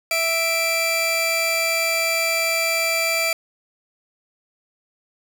sawtooth tone pair together, 659.3 / 2349 Hz, E5 / D7, 0 / 0 cents, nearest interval octave + minor seventh, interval 2200 cents, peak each -20 / -17 dBFS, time 0.11-3.33 s, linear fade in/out 2 ms, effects none

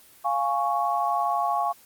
sine chord, Db major, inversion first, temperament equal, 698.5 / 830.6 / 1108.7 Hz, F5 / Ab5 / Db6, 0 / 0 / 0 cents, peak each -26 dBFS, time 0.24-1.73 s, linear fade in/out 20 ms, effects white hiss -53 dBFS RMS until 1.85 s + Opus 24 kbps

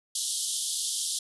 white band-pass noise, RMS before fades -31 dBFS, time 0.15-1.19 s, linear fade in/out 5 ms, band 3100 to 11000 Hz, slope 96 dB/octave, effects none

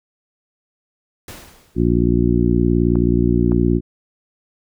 pink noise with exponential decay, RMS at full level -33 dBFS, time 1.28-2.02 s, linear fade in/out 2 ms, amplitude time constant 160 ms
harmonic tone, 59 Hz, A#1, 22 cents sharp, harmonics 1 / 2 / 3 / 4 / 5 / 6, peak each -20 / -20 / -20 / -20 / -20 / -20 dBFS, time 1.75-3.81 s, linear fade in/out 50 ms
clicks, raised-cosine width 1 ms, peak -16 dBFS, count 2, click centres 2.956 / 3.519 s
effects none

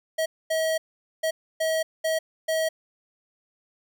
square tone bursts at uneven times, 640 Hz, D#5, 49 cents sharp, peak -23 dBFS, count 6, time 0.18-0.26 / 0.5-0.78 / 1.23-1.31 / 1.6-1.83 / 2.04-2.19 / 2.48-2.69 s, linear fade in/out 10 ms, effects none

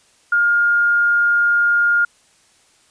sine tone, 1415 Hz, F6, 22 cents sharp, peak -12 dBFS, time 0.32-2.05 s, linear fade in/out 5 ms, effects white hiss -55 dBFS RMS until 2.9 s + resampled to 22050 Hz

